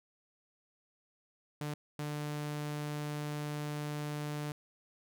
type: tone bursts at uneven times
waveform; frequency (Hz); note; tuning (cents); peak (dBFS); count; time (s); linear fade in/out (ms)
sawtooth; 148.5; D3; +20; -32; 2; 1.61-1.74 / 1.99-4.52; 2
effects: none